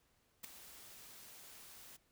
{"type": "noise with ADSR envelope", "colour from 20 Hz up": "white", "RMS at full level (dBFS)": -43, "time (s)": [0.43, 1.97], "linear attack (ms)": 15, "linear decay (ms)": 4, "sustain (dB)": -13, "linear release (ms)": 13, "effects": ["pink hiss -75 dBFS RMS until 2.11 s"]}